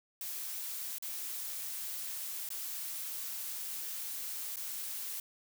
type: noise with dropouts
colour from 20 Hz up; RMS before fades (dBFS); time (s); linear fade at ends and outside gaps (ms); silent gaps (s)
blue; -40; 0.21-5.2; 2; 0.984-1.024 / 2.49-2.503 / 4.56-4.568
effects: none